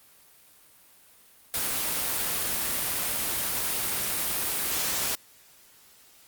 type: noise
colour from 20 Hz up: white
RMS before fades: -28 dBFS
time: 1.54-5.15 s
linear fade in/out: 0 ms
effects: white hiss -56 dBFS RMS until 6.27 s + Opus 32 kbps